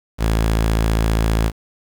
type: tone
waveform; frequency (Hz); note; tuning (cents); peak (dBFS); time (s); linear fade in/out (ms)
sawtooth; 55; A1; 0; -11; 0.18-1.52; 50
effects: 7-bit